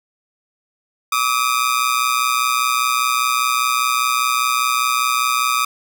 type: ring-modulated tone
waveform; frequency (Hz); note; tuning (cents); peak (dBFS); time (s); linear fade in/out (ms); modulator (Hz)
sawtooth; 1215; D#6; -42; -9; 1.12-5.65; 5; 62.5
effects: none